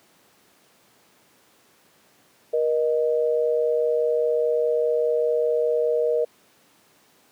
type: tone pair together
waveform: sine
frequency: 474.6 / 619.5 Hz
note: A#4 / D#5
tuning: +31 / -8 cents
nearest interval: perfect fourth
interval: 461 cents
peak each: -20 / -24 dBFS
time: 2.53-6.25 s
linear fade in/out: 10 ms
effects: pink hiss -58 dBFS RMS until 7.31 s + high-pass 200 Hz 12 dB/octave